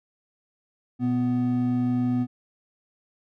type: tone pair together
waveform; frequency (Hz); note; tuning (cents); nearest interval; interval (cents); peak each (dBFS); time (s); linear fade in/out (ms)
triangle; 121.22 / 248.4; B2 / B3; -32 / +10; octave; 1242; -26 / -20; 0.99-2.27; 50
effects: none